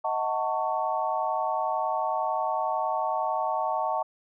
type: tone cluster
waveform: sine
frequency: 630 / 741 / 892 / 1114 Hz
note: D#5 / F#5 / A5 / C#6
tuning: +21 / +2 / +23 / +8 cents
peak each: -31 / -30 / -29 / -32 dBFS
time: 0.04-4.03 s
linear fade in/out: 10 ms
effects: none